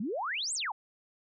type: exponential two-way sweep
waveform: sine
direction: up then down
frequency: 185 to 8870 to 753 Hz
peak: -31 dBFS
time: 0-0.72 s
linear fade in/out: 5 ms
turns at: 0.54 s
effects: none